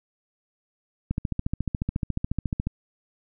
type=click train; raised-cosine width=5 ms; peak=-13 dBFS; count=23; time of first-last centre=1.11-2.67 s; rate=14.1 Hz; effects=none